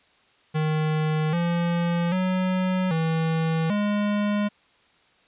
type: tone with pitch steps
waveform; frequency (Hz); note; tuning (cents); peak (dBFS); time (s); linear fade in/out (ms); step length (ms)
square; 155.2 / 171.6 / 185.3 / 161.8 / 206.6; D#3 / F3 / F#3 / E3 / G#3; -4 / -30 / +3 / -32 / -9; -22; 0.54-4.49; 20; 790
effects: white hiss -60 dBFS RMS until 5.27 s + resampled to 8000 Hz